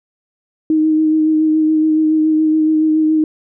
sine tone with vibrato, 312.3 Hz, D#4, 7 cents sharp, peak -10 dBFS, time 0.7-3.24 s, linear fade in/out 2 ms, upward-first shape sine, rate 7.1 Hz, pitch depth 18 cents each way, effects none

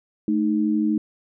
sine tone pair together, 217.6 / 310.1 Hz, A3 / D#4, -19 / -6 cents, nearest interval tritone, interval 613 cents, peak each -21 dBFS, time 0.28-0.98 s, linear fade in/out 2 ms, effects none

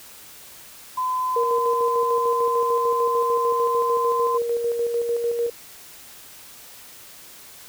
sine tone with pitch glide, 1018 to 1030.4 Hz, C6 to C6, -48 to -27 cents, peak -21 dBFS, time 0.97-4.38 s, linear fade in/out 10 ms, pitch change +21 cents, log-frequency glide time 1.15-3.28 s
sine tone with tremolo, 471.3 Hz, A#4, 19 cents sharp, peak -19 dBFS, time 1.36-5.5 s, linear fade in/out 5 ms, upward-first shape square, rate 6.7 Hz, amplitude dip 40%
effects white hiss -44 dBFS RMS until 7.68 s

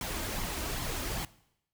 pink noise with flanger, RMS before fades -35 dBFS, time 0.01-1.25 s, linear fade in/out 2 ms, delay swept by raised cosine 0.92 to 3.32 ms, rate 2.5 Hz, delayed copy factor +0.5, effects noise-tail reverb RT60 0.8 s tail -20 dB re dry

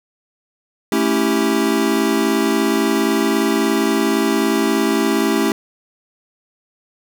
square chord, A dominant seventh, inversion none, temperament equal with one note detuned, 220 / 277.2 / 328.3 / 392 Hz, A3 / C#4 / E4 / G4, 0 / 0 / -7 / 0 cents, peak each -21 dBFS, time 0.92-5.52 s, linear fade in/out 2 ms, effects none

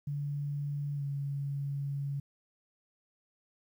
sine tone with pitch glide, 144 to 140.63 Hz, D3 to C#3, -34 to +25 cents, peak -32 dBFS, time 0.07-2.2 s, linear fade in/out 5 ms, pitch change -41 cents, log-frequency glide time 0.95-1.03 s, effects 11-bit

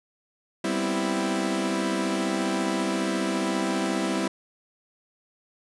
sawtooth chord, C major seventh, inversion second, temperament equal, 196 / 246.9 / 261.6 / 329.6 Hz, G3 / B3 / C4 / E4, 0 / 0 / 0 / 0 cents, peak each -25 / -30 / -27 / -24 dBFS, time 0.64-4.28 s, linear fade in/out 5 ms, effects resampled to 24000 Hz

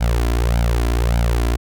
sawtooth tone with flanger, 58.27 Hz, A#1, in tune, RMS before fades -17 dBFS, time 0-1.57 s, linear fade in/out 20 ms, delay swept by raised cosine 1.3 to 3 ms, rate 1.7 Hz, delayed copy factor +0.95, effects none

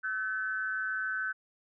sine tone with amplitude modulation, 1519 Hz, F#6, 45 cents sharp, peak -27 dBFS, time 0.03-1.33 s, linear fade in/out 20 ms, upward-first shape sine, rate 207 Hz, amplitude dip 75%, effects none

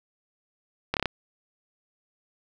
slowing click train, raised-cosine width 0.3 ms, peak -9 dBFS, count 5, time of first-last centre 0.94-1.057 s, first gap 28 ms, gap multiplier 1.03, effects none

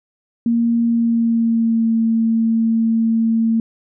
sine tone with pitch glide, 233.1 to 226.2 Hz, A#3 to A3, 0 to +48 cents, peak -13 dBFS, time 0.46-3.6 s, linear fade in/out 2 ms, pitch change -52 cents, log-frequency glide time 0.84-1.93 s, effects none

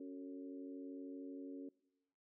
harmonic tone with a mistuned harmonic, 92.5 Hz, F#2, in tune, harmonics 3 / 4 / 5 / 6, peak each -47 / -54 / -55 / -61 dBFS, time 0-1.69 s, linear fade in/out 5 ms, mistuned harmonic 5, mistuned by -45 cents, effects noise-tail reverb RT60 0.9 s tail -22 dB re dry

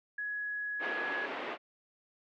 sine tone, 1678 Hz, G#6, 17 cents sharp, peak -34 dBFS, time 0.18-1.26 s, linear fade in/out 5 ms
pink band-pass noise, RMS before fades -39 dBFS, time 0.79-1.58 s, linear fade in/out 50 ms, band 310 to 2800 Hz, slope 24 dB/octave
effects none

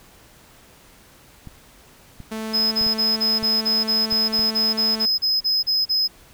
clicks, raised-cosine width 5 ms, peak -24 dBFS, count 7, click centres 1.473 / 2.203 / 2.813 / 2.865 / 3.428 / 4.126 / 4.393 s
sawtooth tone, 220 Hz, A3, in tune, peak -23 dBFS, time 2.31-5.06 s, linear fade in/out 10 ms
triangle tone bursts, 5080 Hz, D#8, 35 cents sharp, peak -16 dBFS, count 16, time 2.53-6.08 s, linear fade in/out 20 ms, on 190 ms, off 34 ms
effects pink hiss -50 dBFS RMS until 6.33 s

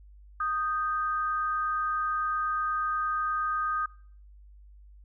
sine tone pair together, 1239.5 / 1568 Hz, D#6 / G6, -7 / 0 cents, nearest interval major third, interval 407 cents, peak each -27 / -34 dBFS, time 0.4-3.86 s, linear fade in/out 5 ms, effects noise-tail reverb RT60 0.5 s tail -22 dB re dry + added 50 Hz sine -49 dBFS peak until 5.04 s

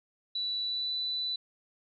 sine tone with pitch glide, 3951 to 3981 Hz, B7 to B7, 0 to +13 cents, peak -30 dBFS, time 0.35-1.36 s, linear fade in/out 5 ms, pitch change +13 cents, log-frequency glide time 0.63-0.93 s, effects none

